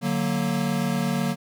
square chord, D augmented, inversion none, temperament equal, 146.83 / 185 / 233.1 Hz, D3 / F#3 / A#3, 0 / 0 / 0 cents, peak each -29 / -27 / -27 dBFS, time 0.01-1.36 s, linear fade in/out 50 ms, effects none

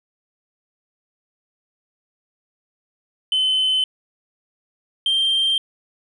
sine tone pair in turn, 3049 / 3162 Hz, G7 / G7, -49 / +14 cents, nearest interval minor second, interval 63 cents, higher second, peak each -14 dBFS, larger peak neither, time 3.32-3.84 / 5.06-5.58 s, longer neither, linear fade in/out 2 ms, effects tanh soft clip ceiling -14 dBFS

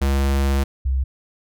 square / sine tone pair in turn, 68.6 / 65.77 Hz, C#2 / C2, -17 / +10 cents, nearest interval minor second, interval 73 cents, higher first, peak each -17 dBFS, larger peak neither, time 0.01-0.64 / 0.85-1.04 s, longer first, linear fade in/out 10 ms, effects none

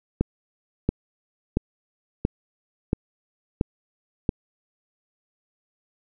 click train, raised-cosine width 3 ms, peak -7 dBFS, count 7, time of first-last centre 0.21-4.292 s, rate 1.47 Hz, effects none

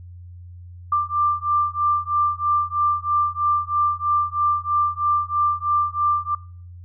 sine beating tone pair, 1183 / 1186.1 Hz, D6 / D6, +12 / +17 cents, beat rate 3.1 Hz, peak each -21 dBFS, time 0.92-6.35 s, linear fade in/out 5 ms, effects noise-tail reverb RT60 0.5 s tail -23 dB re dry + added 88 Hz sine -37 dBFS peak until 6.84 s

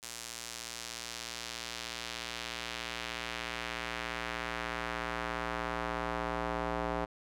square tone with band-pass filter sweep, 58.4 Hz, A#1, 4 cents sharp, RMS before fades -38 dBFS, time 0.02-7.06 s, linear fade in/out 20 ms, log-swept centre 7600 to 810 Hz, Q 1, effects none

